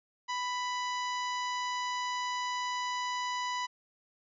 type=harmonic tone; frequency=991 Hz; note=B5; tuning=6 cents sharp; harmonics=1 / 2 / 3 / 4 / 5 / 6 / 7; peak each=-33 / -39 / -43 / -45 / -47 / -49 / -50 dBFS; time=0.28-3.67 s; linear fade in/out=20 ms; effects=none